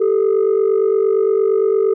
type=tone pair together; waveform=sine; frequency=391.3 / 440 Hz; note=G4 / A4; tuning=-3 / 0 cents; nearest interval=major second; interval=203 cents; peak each=-13 dBFS; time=0-1.94 s; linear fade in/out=10 ms; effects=tanh soft clip ceiling -9 dBFS